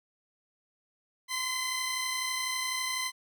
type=tone pair together; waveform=15% pulse; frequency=1034 / 2036 Hz; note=C6 / C7; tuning=-21 / -48 cents; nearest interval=octave; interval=1173 cents; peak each=-27 dBFS; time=1.28-3.12 s; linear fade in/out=50 ms; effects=none